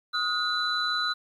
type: tone cluster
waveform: sine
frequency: 1258 / 1442 / 3987 Hz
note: D#6 / F#6 / B7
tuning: +19 / -45 / +16 cents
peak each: -30 / -29 / -27 dBFS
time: 0.13-1.14 s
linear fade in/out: 20 ms
effects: tanh soft clip ceiling -17 dBFS + 10-bit